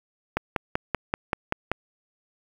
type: click train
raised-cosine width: 0.5 ms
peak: -8 dBFS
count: 8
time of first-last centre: 0.37-1.716 s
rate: 5.2 Hz
effects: 7-bit